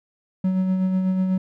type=tone with tremolo; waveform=triangle; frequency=187 Hz; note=F#3; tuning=19 cents sharp; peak=-15 dBFS; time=0.44-1.38 s; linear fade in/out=5 ms; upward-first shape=sine; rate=8.1 Hz; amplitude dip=35%; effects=none